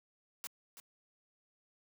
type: noise with echo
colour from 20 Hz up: white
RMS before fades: -42 dBFS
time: 0.44-0.47 s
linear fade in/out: 0 ms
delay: 330 ms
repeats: 1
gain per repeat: -11 dB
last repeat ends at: 0.8 s
effects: high-pass 200 Hz 12 dB/octave